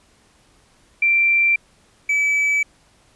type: tone pair in turn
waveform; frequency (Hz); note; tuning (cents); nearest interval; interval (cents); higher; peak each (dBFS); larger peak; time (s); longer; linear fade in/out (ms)
sine / triangle; 2355 / 2297; D7 / D7; +4 / -39; unison; 43; first; -13 / -14; first; 1.02-1.56 / 2.09-2.63; neither; 5
effects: pink hiss -56 dBFS RMS until 3.15 s + resampled to 24000 Hz